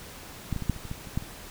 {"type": "clicks", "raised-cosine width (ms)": 5, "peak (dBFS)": [-16, -19, -20, -11, -29, -27, -21, -28, -14, -28], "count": 10, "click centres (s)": [0.527, 0.563, 0.623, 0.697, 0.763, 0.853, 0.914, 1.072, 1.175, 1.224], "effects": ["pink hiss -44 dBFS RMS until 1.5 s"]}